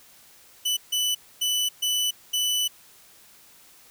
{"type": "tone bursts at uneven times", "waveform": "sawtooth", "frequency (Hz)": 2983, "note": "F#7", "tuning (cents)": 13, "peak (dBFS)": -19, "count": 5, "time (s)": [[0.65, 0.77], [0.92, 1.15], [1.41, 1.69], [1.82, 2.11], [2.33, 2.68]], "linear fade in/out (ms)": 10, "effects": ["white hiss -53 dBFS RMS until 3.9 s"]}